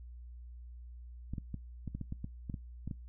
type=clicks; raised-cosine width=5 ms; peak=-26 dBFS; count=12; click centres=1.336 / 1.382 / 1.543 / 1.877 / 1.95 / 2.013 / 2.124 / 2.244 / 2.498 / 2.542 / 2.876 / 2.912 s; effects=noise-tail reverb RT60 0.2 s tail -23 dB re dry + added 60 Hz sine -46 dBFS peak until 3.08 s